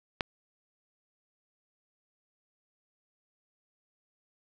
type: click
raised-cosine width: 0.3 ms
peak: -12 dBFS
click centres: 0.208 s
effects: none